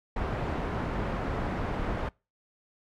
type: low-pass noise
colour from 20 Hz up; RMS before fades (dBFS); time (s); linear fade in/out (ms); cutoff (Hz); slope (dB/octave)
pink; -31; 0.16-2.09; 5; 1400; 12
effects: noise-tail reverb RT60 0.3 s tail -26 dB re dry + MP3 96 kbps